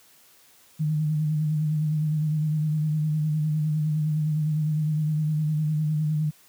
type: tone with vibrato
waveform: sine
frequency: 153.4 Hz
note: D#3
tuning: 24 cents flat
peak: -21 dBFS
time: 0.79-6.31 s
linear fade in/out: 20 ms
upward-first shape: sine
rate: 9.8 Hz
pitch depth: 38 cents each way
effects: white hiss -56 dBFS RMS until 6.48 s + high-pass 80 Hz 12 dB/octave